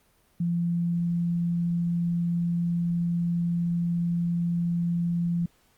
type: tone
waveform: sine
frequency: 171.5 Hz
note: F3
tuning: 31 cents flat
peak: -23 dBFS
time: 0.4-5.46 s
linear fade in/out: 5 ms
effects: pink hiss -64 dBFS RMS until 5.77 s + Opus 32 kbps